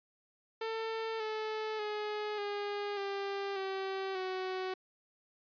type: tone with pitch steps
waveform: sawtooth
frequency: 447.4 / 434.2 / 421.3 / 408.8 / 396.8 / 385 / 373.6 Hz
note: A4 / A4 / G#4 / G#4 / G4 / G4 / F#4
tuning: +29 / -23 / +25 / -27 / +21 / -31 / +17 cents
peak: -31 dBFS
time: 0.61-4.74 s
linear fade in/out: 5 ms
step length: 590 ms
effects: resampled to 11025 Hz